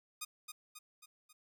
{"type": "tone with echo", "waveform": "5% pulse", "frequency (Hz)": 1233, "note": "D#6", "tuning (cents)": -16, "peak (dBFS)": -27, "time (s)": [0.21, 0.25], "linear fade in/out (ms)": 10, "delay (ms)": 270, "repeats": 4, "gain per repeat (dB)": -5, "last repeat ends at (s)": 1.33, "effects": []}